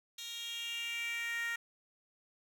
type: tone with high-pass filter sweep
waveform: 10% pulse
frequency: 466.2 Hz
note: A#4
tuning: in tune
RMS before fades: -39 dBFS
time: 0.18-1.56 s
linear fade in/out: 5 ms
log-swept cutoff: 4000 to 1700 Hz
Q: 4.5
effects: none